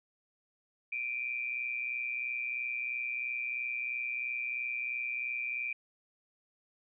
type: tone pair together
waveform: sine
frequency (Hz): 2349 / 2472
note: D7 / D#7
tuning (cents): 0 / -12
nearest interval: minor second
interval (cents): 88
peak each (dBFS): -35 / -37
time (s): 0.92-5.73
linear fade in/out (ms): 5
effects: none